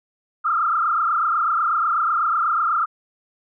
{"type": "tone with frequency modulation", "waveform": "sine", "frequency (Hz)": 1295, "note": "E6", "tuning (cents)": -31, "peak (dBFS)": -17, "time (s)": [0.44, 2.86], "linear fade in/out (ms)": 20, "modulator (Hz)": 28.1, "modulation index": 3.4, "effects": []}